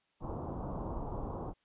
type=low-pass noise; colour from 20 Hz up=pink; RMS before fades=-39 dBFS; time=0.2-1.54 s; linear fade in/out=50 ms; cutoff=1100 Hz; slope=48 dB/octave; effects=white hiss -75 dBFS RMS until 1.64 s + resampled to 8000 Hz